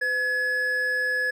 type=tone pair together; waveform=triangle; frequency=505 / 1697.6 Hz; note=B4 / G#6; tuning=+39 / +38 cents; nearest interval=octave + major sixth; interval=2099 cents; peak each=-31 / -21 dBFS; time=0.01-1.31 s; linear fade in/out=10 ms; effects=none